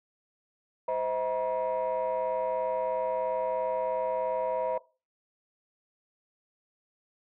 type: tone cluster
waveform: sine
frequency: 516 / 639 / 957 Hz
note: C5 / D#5 / A#5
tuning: -24 / +46 / +45 cents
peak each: -30 dBFS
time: 0.88-4.78 s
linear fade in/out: 5 ms
effects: noise-tail reverb RT60 0.3 s tail -18 dB re dry + tanh soft clip ceiling -22 dBFS